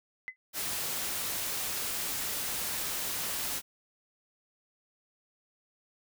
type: tone with exponential decay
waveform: sine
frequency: 2033 Hz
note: B6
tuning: 50 cents sharp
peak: -31 dBFS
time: 0.28-0.36 s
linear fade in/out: 0 ms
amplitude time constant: 16 ms
type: noise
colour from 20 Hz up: white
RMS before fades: -34 dBFS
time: 0.53-3.62 s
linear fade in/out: 50 ms
effects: none